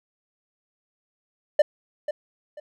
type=tone with echo; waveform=triangle; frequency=597 Hz; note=D5; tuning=28 cents sharp; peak=-10 dBFS; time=1.59-1.62 s; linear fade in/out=5 ms; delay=490 ms; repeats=2; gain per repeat=-12 dB; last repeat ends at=2.6 s; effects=none